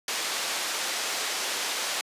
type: low-pass noise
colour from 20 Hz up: white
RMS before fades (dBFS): -30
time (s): 0.08-2.01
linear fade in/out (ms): 2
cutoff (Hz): 6200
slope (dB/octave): 12
effects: high-pass 400 Hz 12 dB/octave + resampled to 32000 Hz